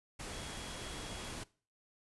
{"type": "tone in noise", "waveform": "sine", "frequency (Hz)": 3325, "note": "G#7", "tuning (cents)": 1, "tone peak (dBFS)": -52, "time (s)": [0.32, 1.32], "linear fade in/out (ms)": 10, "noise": "pink", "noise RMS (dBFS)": -44, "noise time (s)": [0.19, 1.44], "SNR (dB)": -11, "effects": ["noise-tail reverb RT60 0.4 s tail -21 dB re dry", "resampled to 24000 Hz"]}